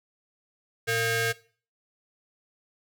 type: ring-modulated tone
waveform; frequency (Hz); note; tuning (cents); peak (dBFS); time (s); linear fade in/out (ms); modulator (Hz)
sawtooth; 573; D5; -43; -17; 0.87-1.33; 20; 1030
effects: noise-tail reverb RT60 0.4 s tail -18 dB re dry